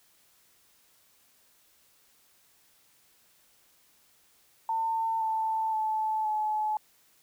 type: tone with pitch steps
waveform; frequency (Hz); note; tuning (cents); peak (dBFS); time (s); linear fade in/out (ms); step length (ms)
sine; 899 / 884.6 / 870.4 / 856.4; A5 / A5 / A5 / A5; +37 / +9 / -19 / -47; -26; 4.69-6.77; 2; 520
effects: white hiss -64 dBFS RMS until 7.22 s